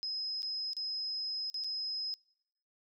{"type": "tone with dropouts", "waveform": "sine", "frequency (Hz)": 5090, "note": "D#8", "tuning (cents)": 39, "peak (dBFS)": -34, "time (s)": [0.03, 2.14], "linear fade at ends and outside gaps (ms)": 0, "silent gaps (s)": [[0.421, 0.43], [0.733, 0.767], [1.5, 1.543], [1.638, 1.644]], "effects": ["noise-tail reverb RT60 0.9 s tail -26 dB re dry"]}